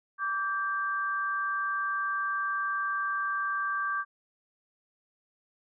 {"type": "tone pair together", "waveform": "sine", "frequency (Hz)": [1160.2, 1580], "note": ["D6", "G6"], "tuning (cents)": [-21, 13], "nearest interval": "perfect fourth", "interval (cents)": 534, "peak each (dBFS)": [-30, -31], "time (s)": [0.18, 4.05], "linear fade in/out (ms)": 50, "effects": []}